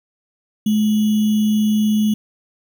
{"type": "tone with sample-and-hold", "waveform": "sine", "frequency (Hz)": 213, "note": "G#3", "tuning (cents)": 44, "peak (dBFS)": -13, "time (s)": [0.66, 2.14], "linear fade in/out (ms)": 5, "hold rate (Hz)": 3150, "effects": []}